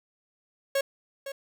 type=tone with echo; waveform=45% pulse; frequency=550 Hz; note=C#5; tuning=14 cents flat; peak=-23 dBFS; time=0.75-0.81 s; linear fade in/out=5 ms; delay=510 ms; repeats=1; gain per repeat=-11 dB; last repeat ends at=1.32 s; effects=none